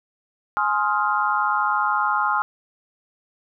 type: chord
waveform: sine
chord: F minor seventh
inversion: first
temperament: just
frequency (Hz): 838.1 / 1047.7 / 1257.2 / 1396.9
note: Ab5 / C6 / Eb6 / F6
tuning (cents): +16 / +2 / +18 / 0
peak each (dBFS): -24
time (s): 0.57-2.42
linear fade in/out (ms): 0
effects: none